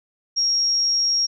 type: tone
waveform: sine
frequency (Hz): 5588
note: F8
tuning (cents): 0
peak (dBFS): -17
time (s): 0.36-1.27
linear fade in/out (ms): 20
effects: none